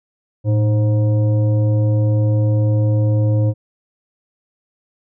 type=tone with frequency modulation; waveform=sine; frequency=110 Hz; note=A2; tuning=in tune; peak=-12 dBFS; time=0.44-3.54 s; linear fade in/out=50 ms; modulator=418 Hz; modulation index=0.46; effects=none

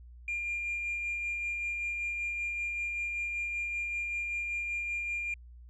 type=tone with tremolo; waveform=sine; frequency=2400 Hz; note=D7; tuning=37 cents sharp; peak=-29 dBFS; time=0.28-5.34 s; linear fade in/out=2 ms; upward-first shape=sine; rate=5.2 Hz; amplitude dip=30%; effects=tanh soft clip ceiling -28 dBFS + added 60 Hz sine -48 dBFS peak until 5.69 s

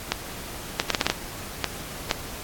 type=clicks; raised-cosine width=0.2 ms; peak=-3 dBFS; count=9; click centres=0.12 / 0.799 / 0.903 / 0.948 / 1.012 / 1.066 / 1.1 / 1.643 / 2.112 s; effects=pink hiss -37 dBFS RMS until 2.43 s + AAC 64 kbps

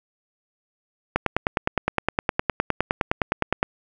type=click train; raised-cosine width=0.5 ms; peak=-4 dBFS; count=25; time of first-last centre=1.16-3.629 s; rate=9.72 Hz; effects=none

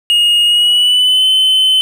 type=tone with pitch glide; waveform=triangle; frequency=2864 to 3052 Hz; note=F7 to G7; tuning=+43 to -47 cents; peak=-6 dBFS; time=0.1-1.81 s; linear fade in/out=0 ms; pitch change=+110 cents; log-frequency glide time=0.45-1.26 s; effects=none

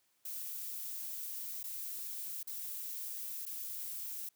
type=noise with dropouts; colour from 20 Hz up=violet; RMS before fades=-42 dBFS; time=0.25-4.29 s; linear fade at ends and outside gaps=5 ms; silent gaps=1.631-1.639 / 2.431-2.471 / 3.455-3.463 s; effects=white hiss -75 dBFS RMS until 4.35 s + high-pass 100 Hz 12 dB/octave

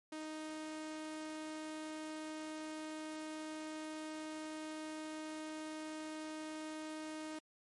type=tone; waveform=sawtooth; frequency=311.1 Hz; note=D#4; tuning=in tune; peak=-39 dBFS; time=0.12-7.39 s; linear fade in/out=5 ms; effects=MP3 48 kbps

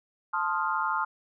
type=chord; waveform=sine; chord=F dominant seventh; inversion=first; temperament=equal; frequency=880 / 1046.5 / 1244.5 / 1396.9 Hz; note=A5 / C6 / Eb6 / F6; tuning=0 / 0 / 0 / 0 cents; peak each=-31 dBFS; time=0.33-1.05 s; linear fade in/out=10 ms; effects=none

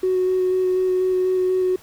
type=tone with vibrato; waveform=triangle; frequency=370 Hz; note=F#4; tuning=in tune; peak=-13 dBFS; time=0.03-1.76 s; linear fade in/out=5 ms; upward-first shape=square; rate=4.1 Hz; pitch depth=9 cents each way; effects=tanh soft clip ceiling -14 dBFS + pink hiss -48 dBFS RMS until 1.82 s

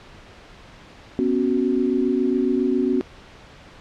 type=chord; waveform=sine; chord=B suspended second; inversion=none; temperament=equal with one note detuned; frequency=246.9 / 274.2 / 370 Hz; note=B3 / C#4 / F#4; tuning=0 / -19 / 0 cents; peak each=-22 dBFS; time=1.19-3.01 s; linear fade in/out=0 ms; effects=pink hiss -45 dBFS RMS until 3.8 s + low-pass 4000 Hz 12 dB/octave

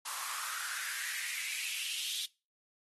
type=noise with high-pass filter sweep; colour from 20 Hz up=white; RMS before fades=-38 dBFS; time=0.05-2.26 s; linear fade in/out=10 ms; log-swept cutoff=1000 to 3500 Hz; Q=4.5; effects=noise-tail reverb RT60 0.3 s tail -23 dB re dry + AAC 32 kbps

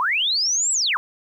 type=linear two-way sweep; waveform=sine; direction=up then down; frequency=932.3 to 7900 to 932.3 Hz; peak=-18 dBFS; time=0-0.97 s; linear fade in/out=0 ms; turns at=0.72 s; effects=9-bit

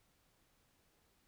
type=silence; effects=pink hiss -74 dBFS RMS until 1.27 s

